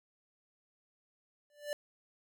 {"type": "tone with exponential growth", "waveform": "square", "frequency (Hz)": 587.3, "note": "D5", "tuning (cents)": 0, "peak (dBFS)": -32, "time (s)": [1.5, 1.73], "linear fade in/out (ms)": 1, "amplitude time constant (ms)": 49, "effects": []}